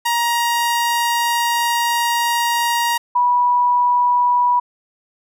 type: tone pair in turn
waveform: sawtooth / sine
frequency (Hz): 943 / 977.5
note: A#5 / B5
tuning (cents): +20 / -18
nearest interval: minor second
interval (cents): 62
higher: second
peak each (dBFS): -12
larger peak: neither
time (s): 0.05-2.98 / 3.15-4.6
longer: first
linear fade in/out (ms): 10
effects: none